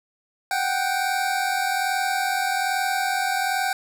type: tone pair together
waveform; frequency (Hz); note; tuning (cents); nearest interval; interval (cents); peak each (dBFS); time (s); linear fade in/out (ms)
25% pulse; 740 / 781.2; F#5 / G5; 0 / -6; minor second; 94; -22 / -20; 0.51-3.73; 2
effects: none